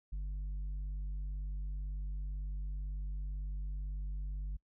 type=tone with tanh clipping; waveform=triangle; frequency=49 Hz; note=G1; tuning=in tune; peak=-37 dBFS; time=0.12-4.57 s; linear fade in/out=10 ms; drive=9 dB; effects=noise-tail reverb RT60 0.1 s tail -26 dB re dry